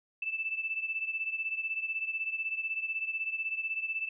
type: beating tone pair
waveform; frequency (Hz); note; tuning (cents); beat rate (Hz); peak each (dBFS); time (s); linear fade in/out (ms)
sine; 2637 / 2653; E7 / E7; 0 / +10; 16; -33 / -37; 0.22-4.09; 5
effects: none